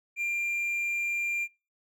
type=tone; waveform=triangle; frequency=2386 Hz; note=D7; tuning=27 cents sharp; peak=-26 dBFS; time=0.16-1.48 s; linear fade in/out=50 ms; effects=noise-tail reverb RT60 0.3 s tail -25 dB re dry